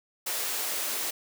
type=noise with high-pass filter sweep; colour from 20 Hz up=white; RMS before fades=-31 dBFS; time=0.26-1.11 s; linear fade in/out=10 ms; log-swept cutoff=470 to 290 Hz; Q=0.97; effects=none